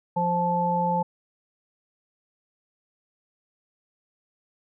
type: harmonic tone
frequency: 174.61 Hz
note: F3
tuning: in tune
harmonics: 1 / 3 / 5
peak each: -27 / -29 / -23 dBFS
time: 0.16-1.03 s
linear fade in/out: 10 ms
effects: none